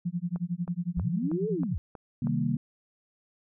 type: tone with tremolo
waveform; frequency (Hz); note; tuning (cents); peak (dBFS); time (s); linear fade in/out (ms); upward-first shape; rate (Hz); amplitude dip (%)
sine; 174.61; F3; 0; -25; 0.05-1.76; 10; sine; 11; 100
type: click train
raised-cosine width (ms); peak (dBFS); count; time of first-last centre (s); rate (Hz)
1; -28; 7; 0.36-2.271; 3.14
type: linear two-way sweep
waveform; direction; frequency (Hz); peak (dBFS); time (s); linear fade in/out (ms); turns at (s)
sine; up then down; 55 to 450 to 55; -28; 0.97-1.78; 0; 1.49
type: chord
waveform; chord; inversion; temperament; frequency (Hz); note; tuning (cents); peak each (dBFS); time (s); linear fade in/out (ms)
sine; C minor seventh; none; equal; 130.81 / 155.56 / 196 / 233.1; C3 / Eb3 / G3 / Bb3; 0 / 0 / 0 / 0; -31 / -30 / -32 / -29; 2.22-2.57; 5
effects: none